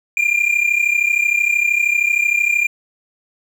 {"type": "tone pair together", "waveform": "triangle", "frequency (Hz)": [2384, 2417], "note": ["D7", "D7"], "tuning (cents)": [25, 49], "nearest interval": "unison", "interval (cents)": 24, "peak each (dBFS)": -15, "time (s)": [0.17, 2.67], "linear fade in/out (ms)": 2, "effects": []}